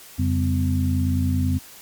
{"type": "tone cluster", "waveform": "sine", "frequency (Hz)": [88, 138.5, 195.9, 254.3], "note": ["F2", "C#3", "G3", "C4"], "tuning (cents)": [14, -1, -1, -49], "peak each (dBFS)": [-20, -28, -29, -24], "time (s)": [0.18, 1.59], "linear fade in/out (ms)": 20, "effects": ["white hiss -44 dBFS RMS until 1.81 s", "MP3 96 kbps"]}